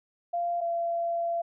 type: tone pair in turn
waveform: sine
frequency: 692 / 680.9 Hz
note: F5 / F5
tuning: -16 / -44 cents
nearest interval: unison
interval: 28 cents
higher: first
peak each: -26 dBFS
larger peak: neither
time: 0.33-0.61 / 0.61-1.42 s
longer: second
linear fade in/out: 10 ms
effects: none